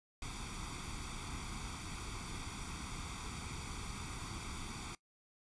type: noise with comb filter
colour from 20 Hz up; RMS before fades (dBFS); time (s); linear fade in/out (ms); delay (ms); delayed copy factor
pink; -44; 0.22-4.95; 2; 0.86; +0.75
effects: noise-tail reverb RT60 0.1 s tail -21 dB re dry + resampled to 22050 Hz